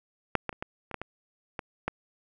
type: clicks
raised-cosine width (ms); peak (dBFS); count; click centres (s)
0.5; -7 / -15 / -28 / -18 / -25 / -16 / -20 / -18 / -13; 9; 0.353 / 0.493 / 0.528 / 0.625 / 0.913 / 0.943 / 1.016 / 1.592 / 1.88
effects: none